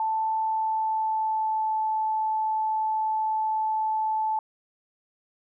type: tone with pitch glide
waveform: sine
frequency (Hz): 881 to 871.9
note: A5 to A5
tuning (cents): +2 to -16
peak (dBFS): -23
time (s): 0-4.39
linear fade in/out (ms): 2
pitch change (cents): -18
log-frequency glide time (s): 0.4-1.77
effects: none